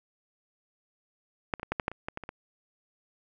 clicks, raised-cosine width 0.5 ms, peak -12 / -27 / -19 / -13 / -13 / -12 / -26 / -18 / -20 / -25 / -22 dBFS, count 11, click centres 1.538 / 1.597 / 1.631 / 1.72 / 1.798 / 1.881 / 1.916 / 2.085 / 2.174 / 2.237 / 2.291 s, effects none

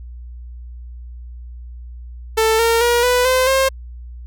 sawtooth tone with pitch steps, 443.3 / 460 / 477.3 / 495.3 / 513.9 / 533.3 Hz, A4 / A#4 / A#4 / B4 / C5 / C5, +13 / -23 / +41 / +5 / -31 / +33 cents, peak -9 dBFS, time 2.37-3.69 s, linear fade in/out 10 ms, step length 220 ms, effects added 60 Hz sine -31 dBFS peak until 4.26 s

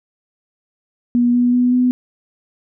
sine tone with pitch steps, 241.5 / 244.3 / 247.1 / 250 Hz, B3 / B3 / B3 / B3, -39 / -19 / +1 / +21 cents, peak -11 dBFS, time 1.15-1.91 s, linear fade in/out 0 ms, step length 190 ms, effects none

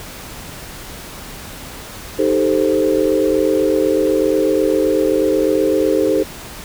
sine chord, A half-diminished seventh, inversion second, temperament equal, 311.1 / 392 / 440 / 523.3 Hz, Eb4 / G4 / A4 / C5, 0 / 0 / 0 / 0 cents, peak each -18 dBFS, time 2.18-6.24 s, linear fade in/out 20 ms, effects pink hiss -33 dBFS RMS until 6.64 s

